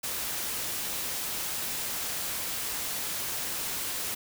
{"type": "noise", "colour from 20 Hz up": "white", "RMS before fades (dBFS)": -33, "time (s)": [0.03, 4.15], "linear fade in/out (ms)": 10, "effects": []}